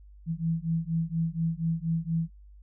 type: beating tone pair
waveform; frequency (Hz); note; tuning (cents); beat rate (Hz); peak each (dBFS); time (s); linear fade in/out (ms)
sine; 162.4 / 166.6; E3 / E3; -26 / +19; 4.2; -29; 0.26-2.3; 50
effects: added 50 Hz sine -48 dBFS peak until 2.62 s